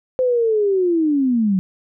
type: linear sweep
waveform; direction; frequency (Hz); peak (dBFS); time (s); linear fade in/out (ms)
sine; down; 518 to 181.2; -14; 0.19-1.59; 0
effects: none